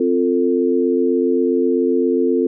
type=chord; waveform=sine; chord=F major; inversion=second; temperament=equal with one note detuned; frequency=261.6 / 349.2 / 445.9 Hz; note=C4 / F4 / A4; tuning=0 / 0 / +23 cents; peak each=-18 dBFS; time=0-2.47 s; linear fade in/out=5 ms; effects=none